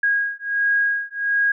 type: beating tone pair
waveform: sine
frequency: 1639 / 1640.4 Hz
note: G#6 / G#6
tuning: -23 / -22 cents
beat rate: 1.4 Hz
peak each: -21 dBFS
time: 0.03-1.52 s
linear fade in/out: 5 ms
effects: none